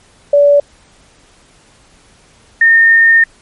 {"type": "tone pair in turn", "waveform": "sine", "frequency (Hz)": [575, 1825.5], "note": ["D5", "A#6"], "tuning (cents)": [-37, -37], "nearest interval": "octave + minor sixth", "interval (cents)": 2000, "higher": "second", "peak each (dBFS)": -4, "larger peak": "neither", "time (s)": [[0.33, 0.6], [2.61, 3.24]], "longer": "second", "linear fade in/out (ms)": 5, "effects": ["pink hiss -47 dBFS RMS until 3.41 s", "MP3 48 kbps"]}